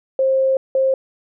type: tone pair in turn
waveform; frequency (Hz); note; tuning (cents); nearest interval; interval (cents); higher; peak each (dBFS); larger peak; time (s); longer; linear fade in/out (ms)
sine; 531 / 531; C5 / C5; +25 / +25; unison; 0; neither; -13; neither; 0.19-0.57 / 0.75-0.94; first; 2
effects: none